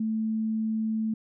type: tone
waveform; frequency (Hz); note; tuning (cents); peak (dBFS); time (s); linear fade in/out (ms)
sine; 220; A3; 0; -25; 0-1.14; 5
effects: none